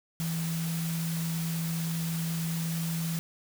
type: tone in noise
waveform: sine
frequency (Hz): 164.81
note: E3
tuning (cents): 0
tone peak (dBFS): -29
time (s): 0.2-3.19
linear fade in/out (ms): 0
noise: white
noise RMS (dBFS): -39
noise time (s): 0.2-3.19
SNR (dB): +7
effects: none